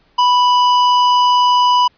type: tone with hard clipping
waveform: sine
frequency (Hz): 987.8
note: B5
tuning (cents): 0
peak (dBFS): -11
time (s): 0.18-1.88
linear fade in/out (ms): 10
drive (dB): 15
effects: pink hiss -56 dBFS RMS until 1.97 s + resampled to 11025 Hz